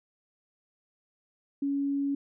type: tone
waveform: sine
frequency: 280 Hz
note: C#4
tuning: 18 cents sharp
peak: -26 dBFS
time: 1.62-2.15 s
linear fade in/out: 5 ms
effects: none

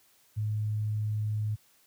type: tone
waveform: sine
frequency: 106.7 Hz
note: G#2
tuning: 47 cents sharp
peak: -27 dBFS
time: 0.36-1.56 s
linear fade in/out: 20 ms
effects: white hiss -64 dBFS RMS until 1.86 s + high-pass 60 Hz 12 dB/octave

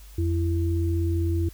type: tone pair together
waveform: sine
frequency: 85.7 / 334.8 Hz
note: F2 / E4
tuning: -32 / +27 cents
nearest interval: 2 octaves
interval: 2359 cents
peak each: -22 / -28 dBFS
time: 0.18-1.49 s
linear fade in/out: 5 ms
effects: added 50 Hz sine -43 dBFS peak until 1.53 s + white hiss -53 dBFS RMS until 1.53 s

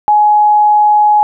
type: tone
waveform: sine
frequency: 840 Hz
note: G#5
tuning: 19 cents sharp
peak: -5 dBFS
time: 0.08-1.23 s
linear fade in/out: 0 ms
effects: none

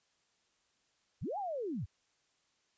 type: linear two-way sweep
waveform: sine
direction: up then down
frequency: 44.98 to 850 to 68.1 Hz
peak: -35 dBFS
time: 1.21-1.86 s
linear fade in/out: 20 ms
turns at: 1.38 s
effects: white hiss -75 dBFS RMS until 2.77 s + resampled to 16000 Hz

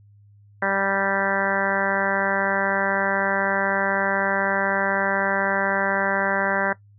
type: harmonic tone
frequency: 196 Hz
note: G3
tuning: in tune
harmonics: 1 / 2 / 3 / 4 / 5 / 6 / 7 / 8 / 9 / 10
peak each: -31 / -32 / -26 / -29 / -30 / -34 / -30 / -26 / -29 / -31 dBFS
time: 0.62-6.73 s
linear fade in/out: 5 ms
effects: noise-tail reverb RT60 0.1 s tail -17 dB re dry + added 102 Hz sine -49 dBFS peak until 6.98 s

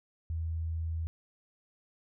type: tone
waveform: sine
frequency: 81.5 Hz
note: E2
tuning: 19 cents flat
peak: -31 dBFS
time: 0.3-1.07 s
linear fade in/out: 0 ms
effects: none

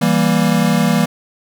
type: chord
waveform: square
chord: E diminished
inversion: none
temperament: equal with one note detuned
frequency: 164.81 / 196 / 235 Hz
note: E3 / G3 / Bb3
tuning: 0 / 0 / +14 cents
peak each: -17 dBFS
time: 0.01-1.06 s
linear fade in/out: 10 ms
effects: none

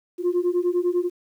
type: beating tone pair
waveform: sine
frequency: 349.2 / 359.2 Hz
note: F4 / F4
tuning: 0 / +49 cents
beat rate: 10 Hz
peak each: -21 dBFS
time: 0.18-1.1 s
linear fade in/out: 50 ms
effects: tanh soft clip ceiling -15 dBFS + 9-bit

